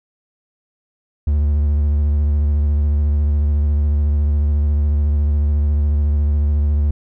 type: tone with vibrato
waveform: triangle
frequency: 73.42 Hz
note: D2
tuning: in tune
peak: -11 dBFS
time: 1.27-6.91 s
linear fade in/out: 5 ms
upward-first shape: sine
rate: 14 Hz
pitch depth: 38 cents each way
effects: none